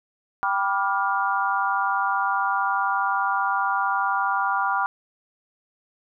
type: chord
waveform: sine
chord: G dominant seventh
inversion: none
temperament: just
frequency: 784 / 980 / 1176 / 1411.2 Hz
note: G5 / B5 / D6 / F6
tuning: 0 / -14 / +2 / +18 cents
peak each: -26 dBFS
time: 0.43-4.86 s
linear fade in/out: 0 ms
effects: none